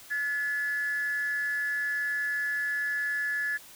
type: tone with amplitude modulation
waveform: sine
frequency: 1712 Hz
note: A6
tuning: 48 cents flat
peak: -24 dBFS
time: 0.1-3.58 s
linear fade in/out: 20 ms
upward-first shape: sine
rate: 279 Hz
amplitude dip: 50%
effects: tanh soft clip ceiling -21 dBFS + white hiss -50 dBFS RMS until 3.75 s